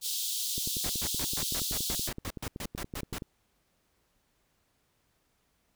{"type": "high-pass noise", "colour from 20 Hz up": "pink", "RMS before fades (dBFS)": -33, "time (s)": [0.01, 2.11], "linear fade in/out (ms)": 50, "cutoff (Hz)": 3300, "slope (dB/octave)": 48}
{"type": "click train", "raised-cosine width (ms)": 3, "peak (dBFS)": -25, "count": 29, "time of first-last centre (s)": [0.58, 3.222], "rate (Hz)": 10.6}
{"type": "noise bursts", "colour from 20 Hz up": "pink", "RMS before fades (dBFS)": -37, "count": 14, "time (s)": [0.84, 3.184], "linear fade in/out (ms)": 2, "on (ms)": 56, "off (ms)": 120}
{"effects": ["pink hiss -73 dBFS RMS until 5.75 s"]}